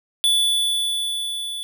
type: tone with level ramp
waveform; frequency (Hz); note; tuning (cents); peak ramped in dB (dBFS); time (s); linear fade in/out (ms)
square; 3461; A7; -29; -15 to -28; 0.24-1.63; 0
effects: none